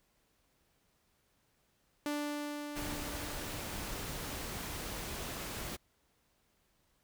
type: tone with exponential decay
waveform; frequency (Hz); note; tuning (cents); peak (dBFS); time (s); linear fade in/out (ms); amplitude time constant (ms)
sawtooth; 293.7; D4; 0; -29; 2.06-5.61; 1; 770
type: noise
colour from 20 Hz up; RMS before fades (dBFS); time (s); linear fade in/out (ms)
pink; -41; 2.75-5.77; 20
effects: pink hiss -74 dBFS RMS until 7.03 s